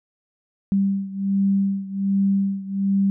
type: beating tone pair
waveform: sine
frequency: 196 / 197.3 Hz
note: G3 / G3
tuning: 0 / +11 cents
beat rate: 1.3 Hz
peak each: -20 / -23 dBFS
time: 0.72-3.1 s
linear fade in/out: 0 ms
effects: none